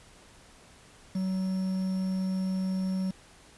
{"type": "tone with quantisation", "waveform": "triangle", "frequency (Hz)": 188.2, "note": "F#3", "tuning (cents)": 30, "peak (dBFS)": -25, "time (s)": [1.15, 3.11], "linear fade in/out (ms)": 5, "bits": 8, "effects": ["pink hiss -55 dBFS RMS until 3.57 s", "resampled to 24000 Hz"]}